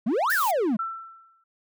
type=exponential two-way sweep; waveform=triangle; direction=up then down; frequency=196 to 1864.7 to 196 Hz; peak=-19 dBFS; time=0.06-0.77 s; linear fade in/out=10 ms; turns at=0.33 s
type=noise; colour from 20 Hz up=blue; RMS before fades=-32 dBFS; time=0.3-0.51 s; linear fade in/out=0 ms
type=tone with exponential decay; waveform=sine; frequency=1338 Hz; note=E6; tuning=25 cents sharp; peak=-24 dBFS; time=0.79-1.44 s; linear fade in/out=5 ms; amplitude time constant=140 ms
effects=none